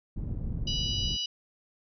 pink low-pass noise, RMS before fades -33 dBFS, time 0.16-1.17 s, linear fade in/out 10 ms, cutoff 160 Hz, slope 12 dB/octave
harmonic tone, 981 Hz, B5, 12 cents flat, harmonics 3 / 4 / 5 / 6, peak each -31 / -39 / -36 / -43 dBFS, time 0.67-1.26 s, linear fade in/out 5 ms
effects none

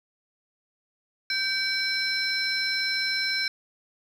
sine tone cluster, 1558 / 2286 / 4068 / 5330 Hz, G6 / D7 / C8 / E8, -11 / -47 / -50 / +18 cents, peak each -29 dBFS, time 1.3-3.48 s, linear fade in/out 2 ms, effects tanh soft clip ceiling -17 dBFS + 9-bit

